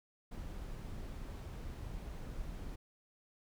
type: noise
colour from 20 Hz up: brown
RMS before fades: -44 dBFS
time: 0.31-2.76 s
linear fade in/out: 10 ms
effects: none